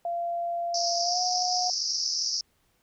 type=tone with pitch glide; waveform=sine; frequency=688 to 726 Hz; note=F5 to F#5; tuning=-26 to -33 cents; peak=-27 dBFS; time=0.05-1.7 s; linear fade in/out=2 ms; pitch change=+93 cents; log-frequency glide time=1.01-1.21 s
type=band-pass noise; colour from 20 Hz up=white; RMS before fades=-29 dBFS; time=0.74-2.41 s; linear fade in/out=5 ms; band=4800 to 5800 Hz; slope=96 dB/octave
effects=pink hiss -69 dBFS RMS until 2.82 s